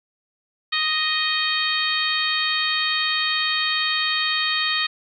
harmonic tone with a mistuned harmonic, 622.3 Hz, D#5, in tune, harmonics 2 / 3 / 4 / 5 / 6 / 7, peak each -28 / -25 / -27 / -27 / -26 / -27 dBFS, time 0.72-4.87 s, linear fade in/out 10 ms, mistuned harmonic 5, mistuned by +24 cents, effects MP3 96 kbps

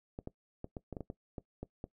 clicks, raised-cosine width 2 ms, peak -27 dBFS, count 11, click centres 0.189 / 0.274 / 0.644 / 0.768 / 0.927 / 0.968 / 1.007 / 1.101 / 1.382 / 1.63 / 1.841 s, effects noise-tail reverb RT60 0.1 s tail -19 dB re dry

